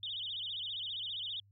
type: tone with vibrato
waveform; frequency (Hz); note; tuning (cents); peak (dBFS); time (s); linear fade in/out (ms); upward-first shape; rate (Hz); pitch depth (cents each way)
sine; 3326; G#7; +2; -37; 0.03-1.4; 2; sine; 15; 210
effects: added 100 Hz sine -62 dBFS peak until 1.51 s